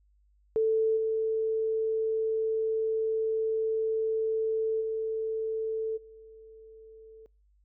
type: tone with level steps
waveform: sine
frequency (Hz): 442.1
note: A4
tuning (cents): +8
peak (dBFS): -22 / -25 / -28 / -47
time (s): 0.56-7.26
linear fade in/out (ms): 0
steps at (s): 0.96 / 4.8 / 5.96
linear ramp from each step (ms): 20
effects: noise-tail reverb RT60 0.4 s tail -26 dB re dry + added 50 Hz sine -62 dBFS peak until 7.64 s